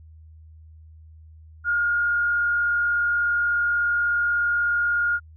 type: tone with frequency modulation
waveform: sine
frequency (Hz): 1421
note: F6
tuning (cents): +30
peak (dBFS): -19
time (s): 1.64-5.2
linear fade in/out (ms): 50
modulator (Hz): 43.5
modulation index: 0.34
effects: added 79 Hz sine -44 dBFS peak until 5.36 s